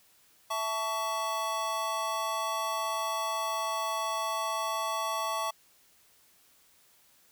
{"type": "chord", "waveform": "square", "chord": "A major", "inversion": "second", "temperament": "equal with one note detuned", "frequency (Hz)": [659.3, 880, 1124.9], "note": ["E5", "A5", "C#6"], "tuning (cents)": [0, 0, 25], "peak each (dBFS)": [-37, -36, -33], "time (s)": [0.5, 5.51], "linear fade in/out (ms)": 10, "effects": ["white hiss -63 dBFS RMS until 7.31 s"]}